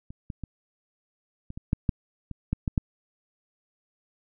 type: clicks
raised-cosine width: 5 ms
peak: -28 / -22 / -22 / -25 / -24 / -10 / -10 / -23 / -12 / -14 / -10 dBFS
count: 11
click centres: 0.105 / 0.302 / 0.437 / 1.504 / 1.575 / 1.731 / 1.892 / 2.313 / 2.53 / 2.678 / 2.778 s
effects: none